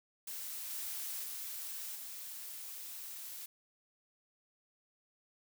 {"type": "noise with level steps", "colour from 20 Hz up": "blue", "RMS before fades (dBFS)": [-43, -41, -43, -46], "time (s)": [0.27, 3.46], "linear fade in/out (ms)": 5, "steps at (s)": [0.7, 1.23, 1.95], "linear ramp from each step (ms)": 5, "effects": []}